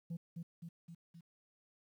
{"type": "tone with echo", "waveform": "sine", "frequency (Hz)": 168.1, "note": "E3", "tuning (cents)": 34, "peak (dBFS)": -36, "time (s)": [0.1, 0.17], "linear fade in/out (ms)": 10, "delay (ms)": 260, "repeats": 4, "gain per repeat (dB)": -4, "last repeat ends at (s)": 1.21, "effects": ["tanh soft clip ceiling -38 dBFS", "12-bit"]}